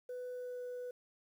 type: tone with pitch glide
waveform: sine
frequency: 497.8 to 494.6 Hz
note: B4 to B4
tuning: +14 to +3 cents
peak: -38 dBFS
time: 0.09-0.91 s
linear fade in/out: 5 ms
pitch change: -11 cents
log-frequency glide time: 0.33-0.62 s
effects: tanh soft clip ceiling -39 dBFS + 11-bit